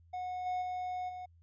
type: tone with level steps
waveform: triangle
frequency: 730 Hz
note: F#5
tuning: 24 cents flat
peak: -34 / -30 / -33 / -39 dBFS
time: 0.13-1.26 s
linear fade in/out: 10 ms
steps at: 0.45 / 0.61 / 1.08 s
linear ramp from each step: 20 ms
effects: added 84 Hz sine -59 dBFS peak until 1.42 s + resampled to 16000 Hz